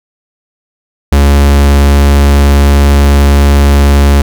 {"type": "tone", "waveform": "45% pulse", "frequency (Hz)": 70.7, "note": "C#2", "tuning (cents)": 35, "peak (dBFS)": -3, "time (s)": [1.12, 4.22], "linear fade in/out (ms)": 5, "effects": []}